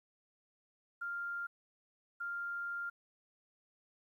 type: tone bursts at uneven times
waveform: sine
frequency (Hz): 1396.9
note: F6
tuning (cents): 0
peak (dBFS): -37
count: 2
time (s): 1.01-1.47 / 2.2-2.9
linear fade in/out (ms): 10
effects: 12-bit